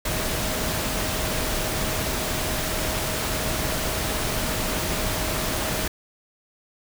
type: tone in noise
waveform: sine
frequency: 630 Hz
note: D#5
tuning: 21 cents sharp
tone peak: -35 dBFS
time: 0.05-5.88 s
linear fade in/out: 5 ms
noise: pink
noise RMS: -26 dBFS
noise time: 0.05-5.88 s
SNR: -12 dB
effects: none